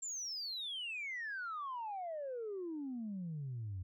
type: exponential sweep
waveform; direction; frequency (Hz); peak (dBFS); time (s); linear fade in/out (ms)
sine; down; 7459 to 88.2; -38; 0.02-3.83; 10
effects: tanh soft clip ceiling -36 dBFS